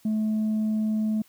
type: tone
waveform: sine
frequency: 216.3 Hz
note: A3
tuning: 29 cents flat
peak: -20 dBFS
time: 0.05-1.22 s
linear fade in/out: 5 ms
effects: tanh soft clip ceiling -21 dBFS + white hiss -59 dBFS RMS until 1.28 s